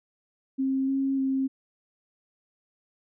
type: tone with pitch steps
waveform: sine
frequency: 266.9 / 270.7 / 267 Hz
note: C4 / C#4 / C4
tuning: +35 / -41 / +35 cents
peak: -23 dBFS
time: 0.58-1.48 s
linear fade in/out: 20 ms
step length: 300 ms
effects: none